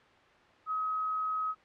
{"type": "tone", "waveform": "sine", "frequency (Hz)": 1271, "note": "D#6", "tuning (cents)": 36, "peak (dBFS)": -29, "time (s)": [0.66, 1.55], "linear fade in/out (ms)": 50, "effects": ["white hiss -59 dBFS RMS until 1.64 s", "low-pass 2000 Hz 12 dB/octave"]}